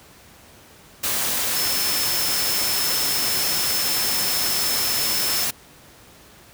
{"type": "tone in noise", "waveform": "sine", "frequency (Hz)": 5274, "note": "E8", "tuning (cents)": 0, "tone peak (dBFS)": -25, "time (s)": [1.55, 5.45], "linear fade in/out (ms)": 10, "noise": "white", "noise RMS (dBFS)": -23, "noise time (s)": [1.03, 5.51], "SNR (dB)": -5, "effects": ["pink hiss -48 dBFS RMS until 6.53 s", "high-pass 60 Hz 12 dB/octave"]}